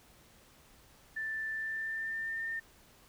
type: tone with pitch glide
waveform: sine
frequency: 1767 to 1812.5 Hz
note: A6 to A#6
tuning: +7 to -49 cents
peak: -34 dBFS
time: 1.16-2.6 s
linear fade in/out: 10 ms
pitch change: +44 cents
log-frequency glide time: 1.52-2.48 s
effects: pink hiss -61 dBFS RMS until 3.08 s